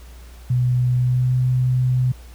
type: tone with pitch glide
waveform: sine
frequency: 124.6 to 126.92 Hz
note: B2 to B2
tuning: +16 to +48 cents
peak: -15 dBFS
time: 0.5-2.12 s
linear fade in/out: 5 ms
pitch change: +32 cents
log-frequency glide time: 0.99-1.32 s
effects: added 60 Hz sine -38 dBFS peak until 2.34 s + pink hiss -49 dBFS RMS until 2.34 s